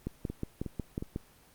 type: two click trains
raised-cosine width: 3 ms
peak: -23 / -20 dBFS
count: 3 / 7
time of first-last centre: 0.3-1.025 / 0.07-1.161 s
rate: 2.76 / 5.5 Hz
effects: pink hiss -60 dBFS RMS until 1.54 s + Opus 24 kbps